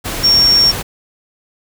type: tone in noise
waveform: sine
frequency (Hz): 5520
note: F8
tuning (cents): -21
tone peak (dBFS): -7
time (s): 0.23-0.72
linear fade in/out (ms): 20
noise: pink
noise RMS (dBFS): -22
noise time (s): 0.04-0.83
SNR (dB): +12
effects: none